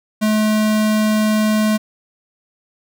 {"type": "tone", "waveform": "square", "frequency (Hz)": 214.8, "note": "A3", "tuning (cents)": -41, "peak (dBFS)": -14, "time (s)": [0.21, 1.78], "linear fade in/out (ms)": 20, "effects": []}